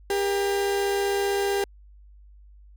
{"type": "tone pair together", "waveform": "35% pulse", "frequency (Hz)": [398.9, 474.4], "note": ["G4", "A#4"], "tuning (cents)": [30, 30], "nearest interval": "minor third", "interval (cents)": 300, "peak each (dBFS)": [-21, -32], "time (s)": [0.1, 1.64], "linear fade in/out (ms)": 2, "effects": ["added 50 Hz sine -47 dBFS peak until 2.76 s"]}